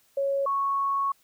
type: tone pair in turn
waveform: sine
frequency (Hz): 553 / 1106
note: C#5 / C#6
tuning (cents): -4 / -4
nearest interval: octave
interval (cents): 1200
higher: second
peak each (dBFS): -23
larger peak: neither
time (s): 0.17-0.46 / 0.46-1.12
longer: second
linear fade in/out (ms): 5
effects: white hiss -64 dBFS RMS until 1.23 s